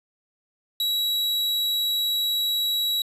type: tone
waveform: 45% pulse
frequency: 3888 Hz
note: B7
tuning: 28 cents flat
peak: -22 dBFS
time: 0.8-3.02 s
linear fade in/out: 2 ms
effects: resampled to 32000 Hz + 9-bit